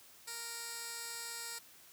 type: tone with band-pass filter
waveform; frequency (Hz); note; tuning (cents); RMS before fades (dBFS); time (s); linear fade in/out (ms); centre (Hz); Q
15% pulse; 466.2; A#4; 0; -44; 0.27-1.59; 10; 8700; 0.83
effects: white hiss -59 dBFS RMS until 1.92 s + high-pass 60 Hz 12 dB/octave